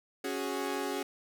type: chord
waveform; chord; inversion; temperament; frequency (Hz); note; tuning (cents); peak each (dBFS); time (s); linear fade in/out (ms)
sawtooth; C# suspended fourth; none; equal; 277.2 / 370 / 415.3; C#4 / F#4 / G#4; 0 / 0 / 0; -33; 0.24-1.03; 5
effects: none